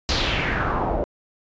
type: noise with low-pass filter sweep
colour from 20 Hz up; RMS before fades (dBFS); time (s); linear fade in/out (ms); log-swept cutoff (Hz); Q
pink; -23; 0.09-1.04; 0; 5000 to 570; 2.8
effects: resampled to 16000 Hz